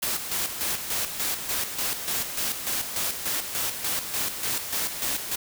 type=noise with tremolo; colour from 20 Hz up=white; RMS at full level=-27 dBFS; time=0.02-5.36 s; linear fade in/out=10 ms; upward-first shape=square; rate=3.4 Hz; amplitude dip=55%; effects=none

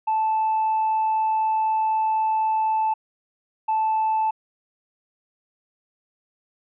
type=tone bursts at uneven times; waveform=triangle; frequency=876 Hz; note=A5; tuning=8 cents flat; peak=-16 dBFS; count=2; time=0.07-2.94 / 3.68-4.31 s; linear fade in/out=10 ms; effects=tanh soft clip ceiling -15 dBFS + resampled to 8000 Hz

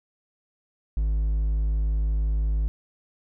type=tone with hard clipping; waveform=triangle; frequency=52.9 Hz; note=G#1; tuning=33 cents sharp; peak=-22 dBFS; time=0.97-2.68 s; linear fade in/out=0 ms; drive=6 dB; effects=none

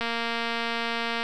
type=click train; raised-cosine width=0.3 ms; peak=-13 dBFS; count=284; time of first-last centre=0.01-1.23 s; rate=232 Hz; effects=none

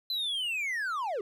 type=linear sweep; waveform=triangle; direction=down; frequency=4078 to 372.3 Hz; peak=-28 dBFS; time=0.1-1.21 s; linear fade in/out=2 ms; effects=none

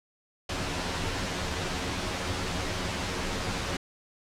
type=noise with comb filter; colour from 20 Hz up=pink; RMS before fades=-31 dBFS; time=0.49-3.77 s; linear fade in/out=5 ms; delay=11 ms; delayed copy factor=+0.6; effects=low-pass 6000 Hz 12 dB/octave

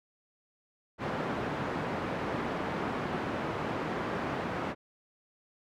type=band-pass noise; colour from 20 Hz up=pink; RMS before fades=-34 dBFS; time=0.98-4.75 s; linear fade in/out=50 ms; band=150 to 1600 Hz; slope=12 dB/octave; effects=none

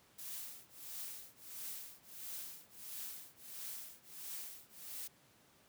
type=noise with tremolo; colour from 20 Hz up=blue; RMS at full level=-44 dBFS; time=0.18-5.08 s; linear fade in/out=10 ms; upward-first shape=triangle; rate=1.5 Hz; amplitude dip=100%; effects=pink hiss -67 dBFS RMS until 5.68 s + high-pass 100 Hz 12 dB/octave

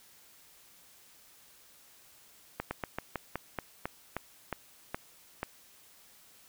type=slowing click train; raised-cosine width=0.5 ms; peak=-18 dBFS; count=12; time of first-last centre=2.6-5.431 s; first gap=110 ms; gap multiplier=1.16; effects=white hiss -59 dBFS RMS until 6.48 s

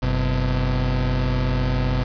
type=tone pair together; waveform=35% pulse; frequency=47.68 / 127.3 Hz; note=G1 / C3; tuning=-47 / -47 cents; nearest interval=octave + perfect fourth; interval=1700 cents; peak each=-20 dBFS; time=0.02-2.04 s; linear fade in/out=10 ms; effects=resampled to 11025 Hz + 7-bit

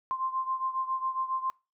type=beating tone pair; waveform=sine; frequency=1046.5 / 1053.8 Hz; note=C6 / C6; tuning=0 / +12 cents; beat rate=7.3 Hz; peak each=-30 / -34 dBFS; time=0.11-1.5 s; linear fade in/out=0 ms; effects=noise-tail reverb RT60 0.3 s tail -26 dB re dry

